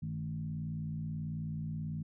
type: tone with frequency modulation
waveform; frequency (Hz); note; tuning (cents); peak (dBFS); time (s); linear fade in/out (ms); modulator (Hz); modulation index
sine; 155.56; D#3; 0; -35; 0.02-2.03; 10; 58.5; 0.92
effects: none